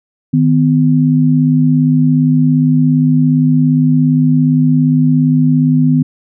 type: tone pair together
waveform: sine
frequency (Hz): 155.23 / 252.6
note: D#3 / B3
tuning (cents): -4 / +39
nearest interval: minor sixth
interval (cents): 843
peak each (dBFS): -10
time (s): 0.33-6.03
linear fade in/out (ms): 10
effects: none